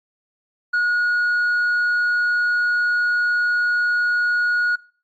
sine tone with tanh clipping, 1449 Hz, F#6, 37 cents flat, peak -17 dBFS, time 0.73-4.76 s, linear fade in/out 10 ms, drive 2 dB, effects noise-tail reverb RT60 0.4 s tail -21 dB re dry + AAC 64 kbps

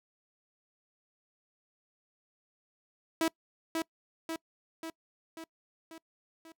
sawtooth tone with echo, 325.5 Hz, E4, 22 cents flat, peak -22 dBFS, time 3.21-3.28 s, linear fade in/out 2 ms, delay 540 ms, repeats 6, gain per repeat -4 dB, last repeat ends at 6.52 s, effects noise-tail reverb RT60 0.1 s tail -24 dB re dry

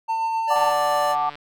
triangle tone with tremolo, 899 Hz, A5, 37 cents sharp, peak -18 dBFS, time 0.08-0.73 s, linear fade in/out 20 ms, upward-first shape sine, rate 7.7 Hz, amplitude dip 25%
square tone, 587.3 Hz, D5, in tune, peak -24 dBFS, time 0.47-1.16 s, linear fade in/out 50 ms
sine chord, D major, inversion first, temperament equal, 740 / 880 / 1174.7 Hz, F#5 / A5 / D6, 0 / 0 / 0 cents, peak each -24 dBFS, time 0.5-1.3 s, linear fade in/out 10 ms
click train, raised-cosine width 0.3 ms, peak -23 dBFS, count 117, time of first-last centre 0.56-1.355 s, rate 146 Hz
effects none

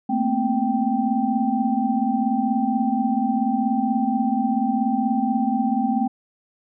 sine tone cluster, 219.6 / 236.1 / 260.4 / 782 Hz, A3 / A#3 / C4 / G5, -3 / +22 / -8 / -4 cents, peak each -24 dBFS, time 0.09-6.08 s, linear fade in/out 10 ms, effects none

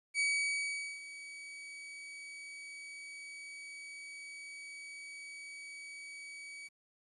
40% pulse tone with ADSR envelope, 2271 Hz, C#7, 41 cents sharp, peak -28 dBFS, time 0.14-6.69 s, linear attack 54 ms, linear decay 800 ms, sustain -17 dB, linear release 24 ms, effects resampled to 24000 Hz + 11-bit

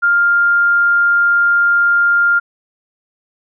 sine tone, 1401 Hz, F6, 5 cents sharp, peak -9 dBFS, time 0.02-2.4 s, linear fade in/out 20 ms, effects none

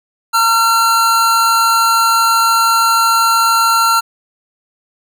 square tone pair together, 912 / 1366.5 Hz, A#5 / F6, -38 / -38 cents, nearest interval perfect fifth, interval 700 cents, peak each -17 / -11 dBFS, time 0.33-4.01 s, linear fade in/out 20 ms, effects none

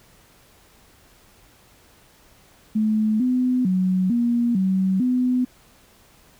sine tone with pitch steps, 216.1 / 252.2 / 185.4 / 237.7 / 189.3 / 251.1 Hz, A3 / B3 / F#3 / A#3 / F#3 / B3, -31 / +36 / +4 / +34 / +40 / +29 cents, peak -17 dBFS, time 2.75-5.45 s, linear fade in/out 10 ms, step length 450 ms, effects pink hiss -54 dBFS RMS until 6.39 s

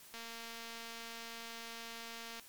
click train, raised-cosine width 0.2 ms, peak -30 dBFS, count 520, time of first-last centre 0.14-2.397 s, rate 230 Hz, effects white hiss -57 dBFS RMS until 2.48 s + MP3 96 kbps

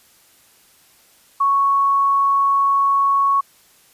sine tone, 1108.7 Hz, C#6, in tune, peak -13 dBFS, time 1.4-3.41 s, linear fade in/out 10 ms, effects white hiss -53 dBFS RMS until 3.93 s + resampled to 32000 Hz

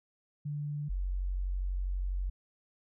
sine tone pair in turn, 146.83 / 46.13 Hz, D3 / F#1, 0 / -4 cents, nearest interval octave + minor sixth, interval 2004 cents, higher first, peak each -33 / -30 dBFS, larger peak second, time 0.45-0.89 / 0.89-2.3 s, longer second, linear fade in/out 10 ms, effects none

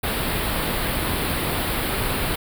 pink band-stop noise, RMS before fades -24 dBFS, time 0.03-2.36 s, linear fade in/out 10 ms, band 4500 to 9000 Hz, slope 48 dB/octave, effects none

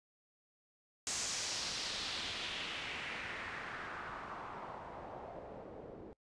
white noise with low-pass filter sweep, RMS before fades -43 dBFS, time 1.07-6.13 s, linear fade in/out 0 ms, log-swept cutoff 7100 to 440 Hz, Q 2.1, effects noise-tail reverb RT60 0.1 s tail -26 dB re dry + resampled to 22050 Hz

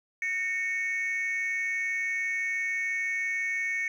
sine tone pair together, 1839.8 / 2217 Hz, A#6 / C#7, -23 / 0 cents, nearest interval minor third, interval 323 cents, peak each -30 / -27 dBFS, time 0.22-3.88 s, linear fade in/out 2 ms, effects tanh soft clip ceiling -24 dBFS + 10-bit

